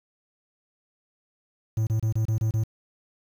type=tone bursts; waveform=triangle; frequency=110.3 Hz; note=A2; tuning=5 cents sharp; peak=-19 dBFS; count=7; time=1.77-2.638 s; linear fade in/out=5 ms; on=100 ms; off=28 ms; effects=8-bit